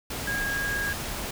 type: tone in noise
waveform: sine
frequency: 1635 Hz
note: G#6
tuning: 28 cents flat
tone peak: -27 dBFS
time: 0.27-0.93 s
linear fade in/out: 5 ms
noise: pink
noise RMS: -33 dBFS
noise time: 0.1-1.31 s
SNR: +3 dB
effects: none